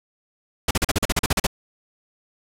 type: noise bursts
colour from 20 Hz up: pink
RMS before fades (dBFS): -19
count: 12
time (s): 0.68-1.468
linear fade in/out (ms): 5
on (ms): 29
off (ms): 40
effects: low-pass 12000 Hz 12 dB/octave